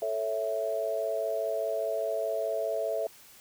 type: chord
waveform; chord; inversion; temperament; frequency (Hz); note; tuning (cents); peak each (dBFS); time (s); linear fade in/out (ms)
sine; A major; none; equal; 440 / 554.4 / 659.3; A4 / C#5 / E5; 0 / 0 / 0; -34 / -34 / -30; 0.02-3.07; 2
effects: white hiss -54 dBFS RMS until 3.4 s